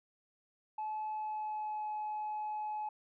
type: tone with pitch glide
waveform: sine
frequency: 860 to 850.6 Hz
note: A5 to G#5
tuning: -40 to +41 cents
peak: -34 dBFS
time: 0.78-2.89 s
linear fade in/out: 5 ms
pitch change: -19 cents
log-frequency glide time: 1.1-1.89 s
effects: tanh soft clip ceiling -33 dBFS